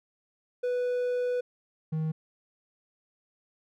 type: tone pair in turn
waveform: triangle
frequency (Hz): 493.9 / 157.69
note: B4 / D#3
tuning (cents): 0 / +24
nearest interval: octave + minor sixth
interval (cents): 1976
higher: first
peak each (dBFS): -24 / -25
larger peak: first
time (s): 0.63-1.41 / 1.92-2.12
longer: first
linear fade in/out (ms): 10
effects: none